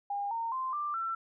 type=tone with pitch steps; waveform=sine; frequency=808 / 917.5 / 1041.8 / 1183 / 1343.3 Hz; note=G#5 / A#5 / C6 / D6 / E6; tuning=-48 / -28 / -8 / +12 / +32 cents; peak=-31 dBFS; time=0.1-1.15 s; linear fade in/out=5 ms; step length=210 ms; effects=none